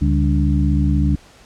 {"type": "harmonic tone with a mistuned harmonic", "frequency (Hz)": 72.1, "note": "D2", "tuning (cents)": -31, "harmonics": [1, 2, 3, 4], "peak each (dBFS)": [-16, -19, -21, -22], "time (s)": [0.01, 1.16], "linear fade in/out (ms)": 10, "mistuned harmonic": 3, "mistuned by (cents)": -130, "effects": ["pink hiss -47 dBFS RMS until 1.45 s", "low-pass 8000 Hz 12 dB/octave"]}